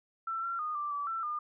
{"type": "tone with pitch steps", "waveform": "sine", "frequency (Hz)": [1338, 1366, 1229, 1177, 1153, 1338, 1209], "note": ["E6", "F6", "D#6", "D6", "D6", "E6", "D6"], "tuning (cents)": [25, -39, -22, 3, -32, 25, 50], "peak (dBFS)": -32, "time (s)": [0.27, 1.39], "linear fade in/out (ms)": 5, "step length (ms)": 160, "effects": []}